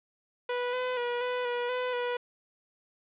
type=tone with pitch steps; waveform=sawtooth; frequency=491.1 / 504 / 483.3 / 496.6 / 484.8 / 501 / 488.1 Hz; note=B4 / B4 / B4 / B4 / B4 / B4 / B4; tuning=-10 / +35 / -38 / +9 / -32 / +25 / -20 cents; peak=-25 dBFS; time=0.49-2.17 s; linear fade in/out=5 ms; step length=240 ms; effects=resampled to 8000 Hz + 9-bit